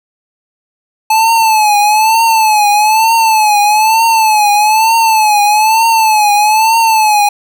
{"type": "tone with vibrato", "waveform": "square", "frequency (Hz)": 867, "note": "A5", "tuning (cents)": -26, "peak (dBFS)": -7, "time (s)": [1.1, 7.29], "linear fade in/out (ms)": 5, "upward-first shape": "triangle", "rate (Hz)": 1.1, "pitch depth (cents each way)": 100, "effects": []}